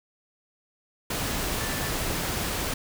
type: tone in noise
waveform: sine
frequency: 1760 Hz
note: A6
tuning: in tune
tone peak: -38 dBFS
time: 1.6-1.89 s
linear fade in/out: 5 ms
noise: pink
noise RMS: -29 dBFS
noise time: 1.1-2.74 s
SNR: -12 dB
effects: none